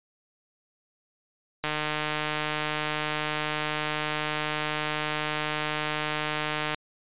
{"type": "click train", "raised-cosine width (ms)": 0.3, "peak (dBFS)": -12, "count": 777, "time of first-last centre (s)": [1.64, 6.745], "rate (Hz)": 152, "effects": ["resampled to 8000 Hz"]}